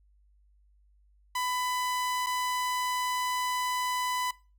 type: tone with dropouts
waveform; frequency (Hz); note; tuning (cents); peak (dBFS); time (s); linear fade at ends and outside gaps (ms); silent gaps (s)
sawtooth; 999; B5; +20; -25; 1.35-4.31; 5; 2.263-2.267
effects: noise-tail reverb RT60 0.3 s tail -20 dB re dry + added 50 Hz sine -60 dBFS peak until 4.58 s